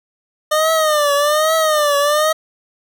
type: tone with vibrato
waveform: 25% pulse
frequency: 606 Hz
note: D#5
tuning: 46 cents flat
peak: -9 dBFS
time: 0.51-2.33 s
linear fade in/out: 10 ms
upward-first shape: triangle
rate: 1.2 Hz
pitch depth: 120 cents each way
effects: none